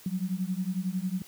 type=beating tone pair; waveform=sine; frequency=180 / 191 Hz; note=F#3 / G3; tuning=-47 / -45 cents; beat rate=11 Hz; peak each=-31 dBFS; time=0.06-1.22 s; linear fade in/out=2 ms; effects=white hiss -52 dBFS RMS until 1.27 s + high-pass 60 Hz 12 dB/octave